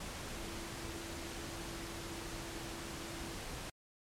sine tone in noise, 335.4 Hz, E4, 30 cents sharp, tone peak -49 dBFS, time 0.37-3.35 s, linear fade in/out 5 ms, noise pink, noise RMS -44 dBFS, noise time 0-3.7 s, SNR -8 dB, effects low-pass 10000 Hz 12 dB/octave + MP3 96 kbps

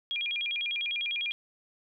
sine tone with vibrato, 2808 Hz, F7, 9 cents sharp, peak -29 dBFS, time 0.11-1.32 s, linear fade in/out 0 ms, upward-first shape square, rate 10 Hz, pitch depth 270 cents each way, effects none

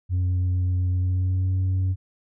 sine tone with pitch glide, 90.8 to 93.46 Hz, F#2 to F#2, -32 to +18 cents, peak -17 dBFS, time 0.09-1.96 s, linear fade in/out 50 ms, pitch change +50 cents, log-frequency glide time 0.93-1.53 s, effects tanh soft clip ceiling -19 dBFS

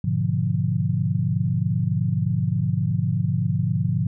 sine chord, G# diminished seventh, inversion none, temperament equal, 103.83 / 123.47 / 146.83 / 174.61 Hz, G#2 / B2 / D3 / F3, 0 / 0 / 0 / 0 cents, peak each -25 dBFS, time 0.04-4.07 s, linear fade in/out 5 ms, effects none

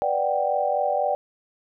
sine chord, G major seventh, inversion first, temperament equal, 493.9 / 587.3 / 740 / 784 Hz, B4 / D5 / F#5 / G5, 0 / 0 / 0 / 0 cents, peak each -30 / -24 / -27 / -25 dBFS, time 0.02-1.15 s, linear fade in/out 0 ms, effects none

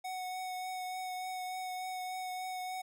square tone with vibrato, 740 Hz, F#5, in tune, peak -38 dBFS, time 0.04-2.82 s, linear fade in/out 10 ms, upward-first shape triangle, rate 3.4 Hz, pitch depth 16 cents each way, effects none

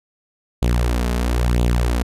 sawtooth tone with flanger, 59.9 Hz, A#1, 48 cents sharp, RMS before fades -18 dBFS, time 0.62-2.03 s, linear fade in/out 5 ms, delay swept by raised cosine 0.27 to 4.77 ms, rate 1 Hz, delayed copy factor +0.65, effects resampled to 32000 Hz

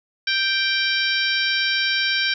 harmonic tone with a mistuned harmonic, 784 Hz, G5, in tune, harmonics 2 / 3 / 4 / 5 / 6 / 7, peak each -23 / -25 / -26 / -27 / -28 / -28 dBFS, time 0.27-2.34 s, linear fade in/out 5 ms, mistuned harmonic 5, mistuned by -26 cents, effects none

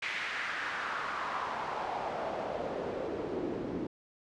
pink noise with band-pass filter sweep, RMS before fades -36 dBFS, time 0.02-3.87 s, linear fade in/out 5 ms, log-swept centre 2200 to 290 Hz, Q 2.3, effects low-pass 6000 Hz 12 dB/octave

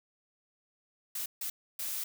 blue noise bursts at uneven times, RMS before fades -36 dBFS, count 3, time 1.15-1.26 / 1.41-1.5 / 1.79-2.04 s, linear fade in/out 5 ms, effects none

